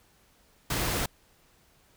pink noise, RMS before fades -29 dBFS, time 0.7-1.06 s, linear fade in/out 5 ms, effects pink hiss -63 dBFS RMS until 1.96 s

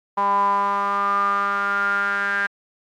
sawtooth tone with band-pass filter sweep, 200.4 Hz, G3, 38 cents sharp, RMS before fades -21 dBFS, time 0.17-2.47 s, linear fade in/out 10 ms, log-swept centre 950 to 1600 Hz, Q 9.8, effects AAC 64 kbps

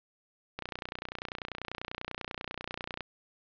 click train, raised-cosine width 0.3 ms, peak -20 dBFS, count 74, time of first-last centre 0.59-3.007 s, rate 30.2 Hz, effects resampled to 11025 Hz + 8-bit

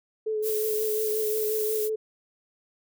sine tone with vibrato, 431.7 Hz, A4, 33 cents flat, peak -25 dBFS, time 0.26-1.96 s, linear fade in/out 10 ms, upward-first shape triangle, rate 5.6 Hz, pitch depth 28 cents each way
violet noise, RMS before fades -32 dBFS, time 0.42-1.9 s, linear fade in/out 50 ms
effects none

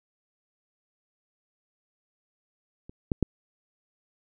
clicks, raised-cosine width 3 ms, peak -30 / -12 / -9 dBFS, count 3, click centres 2.895 / 3.118 / 3.227 s, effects none

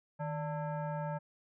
sine tone with frequency modulation, 155.56 Hz, D#3, in tune, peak -34 dBFS, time 0.19-1.19 s, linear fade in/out 20 ms, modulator 740 Hz, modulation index 1.1, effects none

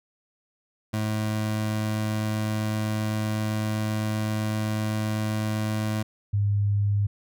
25% pulse / sine tone pair in turn, 107.8 / 101.75 Hz, A2 / G#2, -35 / -35 cents, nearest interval minor second, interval 100 cents, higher first, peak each -21 / -20 dBFS, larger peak second, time 0.93-6.03 / 6.33-7.07 s, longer first, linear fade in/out 10 ms, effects none

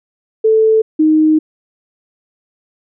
sine tone pair in turn, 440 / 311.1 Hz, A4 / D#4, 0 / 0 cents, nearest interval tritone, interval 600 cents, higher first, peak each -7 dBFS, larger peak neither, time 0.44-0.82 / 0.99-1.39 s, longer second, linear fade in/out 10 ms, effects none

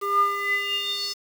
square tone with band-pass filter sweep, 401.8 Hz, G4, 43 cents sharp, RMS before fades -25 dBFS, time 0.01-1.14 s, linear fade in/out 20 ms, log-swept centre 900 to 5200 Hz, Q 7.6, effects 7-bit

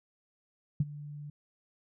sine tone with ADSR envelope, 146.83 Hz, D3, in tune, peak -21 dBFS, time 0.8-1.3 s, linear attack 5 ms, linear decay 33 ms, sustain -19 dB, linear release 4 ms, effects none

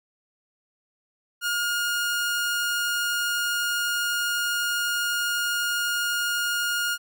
sawtooth tone, 1424 Hz, F6, 33 cents sharp, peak -20 dBFS, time 1.41-6.98 s, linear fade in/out 50 ms, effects none

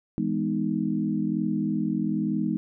sine chord, E major seventh, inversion none, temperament equal with one note detuned, 164.81 / 207.7 / 248.9 / 311.1 Hz, E3 / G#3 / B3 / D#4, 0 / 0 / +14 / 0 cents, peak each -31 / -27 / -30 / -29 dBFS, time 0.18-2.57 s, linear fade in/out 0 ms, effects none

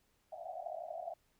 pink band-pass noise, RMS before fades -44 dBFS, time 0.32-1.14 s, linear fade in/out 5 ms, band 630 to 740 Hz, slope 96 dB/octave, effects pink hiss -75 dBFS RMS until 1.39 s

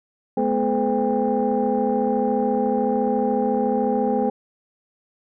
sine tone cluster, 213.2 / 247.2 / 428.8 / 510 / 799 Hz, G#3 / B3 / A4 / C5 / G5, +46 / +2 / -45 / -44 / +33 cents, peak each -24 dBFS, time 0.37-4.3 s, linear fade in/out 5 ms, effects tanh soft clip ceiling -10 dBFS

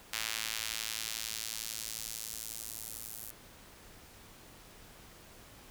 sawtooth tone with high-pass filter sweep, 111.1 Hz, A2, 17 cents sharp, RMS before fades -40 dBFS, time 0.13-3.31 s, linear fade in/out 5 ms, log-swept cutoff 2300 to 11000 Hz, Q 0.79, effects pink hiss -55 dBFS RMS until 5.7 s

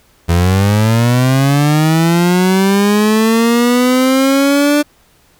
30% pulse linear sweep, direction up, 83 to 296.1 Hz, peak -6 dBFS, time 0.28-4.83 s, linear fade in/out 20 ms, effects pink hiss -51 dBFS RMS until 5.39 s

